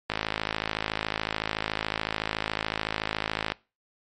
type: click train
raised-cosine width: 0.3 ms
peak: -10 dBFS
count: 185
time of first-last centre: 0.1-3.52 s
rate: 53.8 Hz
effects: noise-tail reverb RT60 0.3 s tail -22 dB re dry + MP3 48 kbps

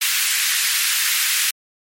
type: high-pass noise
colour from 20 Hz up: pink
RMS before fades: -19 dBFS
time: 0.01-1.51 s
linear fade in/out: 10 ms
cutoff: 1700 Hz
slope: 24 dB/octave
effects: MP3 64 kbps

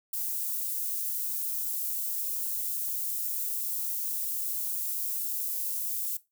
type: high-pass noise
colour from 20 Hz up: white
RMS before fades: -32 dBFS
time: 0.13-6.17 s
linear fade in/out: 5 ms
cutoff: 12000 Hz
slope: 12 dB/octave
effects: noise-tail reverb RT60 0.2 s tail -17 dB re dry

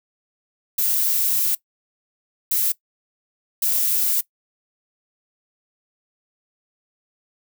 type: noise bursts at uneven times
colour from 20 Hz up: violet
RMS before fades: -20 dBFS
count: 3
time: 0.78-1.55 / 2.51-2.72 / 3.62-4.21 s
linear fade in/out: 5 ms
effects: noise-tail reverb RT60 0.1 s tail -20 dB re dry

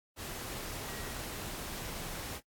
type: tone in noise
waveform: sine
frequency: 1905 Hz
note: A#6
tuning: 37 cents sharp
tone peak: -50 dBFS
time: 0.84-1.16 s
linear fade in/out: 50 ms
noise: pink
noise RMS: -41 dBFS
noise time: 0.16-2.41 s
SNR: -12 dB
effects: noise-tail reverb RT60 0.1 s tail -22 dB re dry + AAC 64 kbps

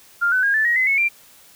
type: tone with pitch steps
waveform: sine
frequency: 1400 / 1509.2 / 1626.9 / 1753.7 / 1890.5 / 2038 / 2197 / 2368 Hz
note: F6 / F#6 / G#6 / A6 / A#6 / C7 / C#7 / D7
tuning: +4 / +34 / -36 / -6 / +24 / -46 / -16 / +14 cents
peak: -15 dBFS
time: 0.21-1.09 s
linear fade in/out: 20 ms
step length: 110 ms
effects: white hiss -49 dBFS RMS until 1.55 s

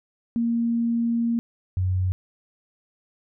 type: tone pair in turn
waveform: sine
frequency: 233.1 / 92.51 Hz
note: A#3 / F#2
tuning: 0 / 0 cents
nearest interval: octave + major third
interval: 1600 cents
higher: first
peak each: -20 dBFS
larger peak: neither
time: 0.36-1.39 / 1.77-2.12 s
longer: first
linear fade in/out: 0 ms
effects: none

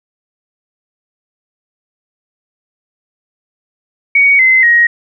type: tone with pitch steps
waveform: sine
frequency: 2242 / 2056 / 1885.3 Hz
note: C#7 / C7 / A#6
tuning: +19 / -31 / +19 cents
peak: -5 dBFS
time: 4.15-4.87 s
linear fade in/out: 5 ms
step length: 240 ms
effects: none

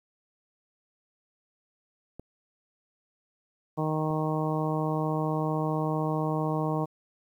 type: clicks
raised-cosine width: 2 ms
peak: -27 / -33 dBFS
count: 2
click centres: 2.196 / 4.106 s
type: harmonic tone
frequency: 155.56 Hz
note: D#3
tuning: in tune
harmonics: 1 / 2 / 3 / 4 / 5 / 6 / 7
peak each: -29 / -32 / -34 / -35 / -36 / -37 / -37 dBFS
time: 3.77-6.86 s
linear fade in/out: 20 ms
effects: 10-bit

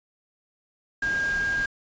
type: tone in noise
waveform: sine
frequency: 1616 Hz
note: G#6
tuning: 48 cents flat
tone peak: -23 dBFS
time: 1.02-1.66 s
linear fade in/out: 5 ms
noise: pink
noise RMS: -37 dBFS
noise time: 1.02-1.66 s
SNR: +11 dB
effects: resampled to 16000 Hz

